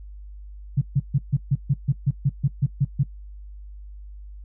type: tone bursts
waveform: sine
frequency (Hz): 138.59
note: C#3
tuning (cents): 0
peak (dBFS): -15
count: 13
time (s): 0.77-3.035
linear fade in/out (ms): 10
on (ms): 45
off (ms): 140
effects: noise-tail reverb RT60 0.1 s tail -21 dB re dry + added 50 Hz sine -37 dBFS peak until 4.44 s

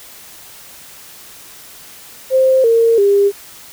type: tone with pitch steps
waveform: sine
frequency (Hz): 524 / 458.8 / 401.7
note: C5 / A#4 / G4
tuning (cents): +2 / -28 / +42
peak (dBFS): -8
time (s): 2.3-3.32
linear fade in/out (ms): 50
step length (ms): 340
effects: white hiss -38 dBFS RMS until 3.72 s

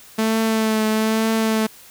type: tone with vibrato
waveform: sawtooth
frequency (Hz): 220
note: A3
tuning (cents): 0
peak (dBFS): -13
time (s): 0.18-1.67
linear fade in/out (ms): 10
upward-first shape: triangle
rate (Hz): 1.1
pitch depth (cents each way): 27
effects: white hiss -45 dBFS RMS until 1.9 s

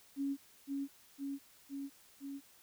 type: tone with echo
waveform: sine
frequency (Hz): 277.5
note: C#4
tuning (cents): +2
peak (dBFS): -33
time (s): 0.16-0.37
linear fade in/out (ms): 50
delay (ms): 510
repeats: 4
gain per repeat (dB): -2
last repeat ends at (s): 2.41
effects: white hiss -63 dBFS RMS until 2.62 s

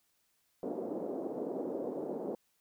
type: band-pass noise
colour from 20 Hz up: pink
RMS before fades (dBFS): -38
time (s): 0.63-2.35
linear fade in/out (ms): 2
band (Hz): 270 to 580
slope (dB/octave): 24
effects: white hiss -75 dBFS RMS until 2.6 s

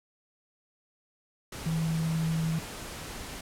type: tone in noise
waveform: sine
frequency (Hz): 161.7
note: E3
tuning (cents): -33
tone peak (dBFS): -26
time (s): 1.66-2.59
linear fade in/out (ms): 5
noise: pink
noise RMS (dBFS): -40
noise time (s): 1.52-3.41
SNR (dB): +11
effects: low-pass 12000 Hz 12 dB/octave

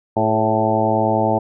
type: harmonic tone with a mistuned harmonic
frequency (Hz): 110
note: A2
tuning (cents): 0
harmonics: 1 / 2 / 3 / 4 / 5 / 6 / 7 / 8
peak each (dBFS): -24 / -23 / -24 / -25 / -23 / -21 / -22 / -22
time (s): 0.16-1.39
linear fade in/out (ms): 10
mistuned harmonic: 4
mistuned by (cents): -48
effects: none

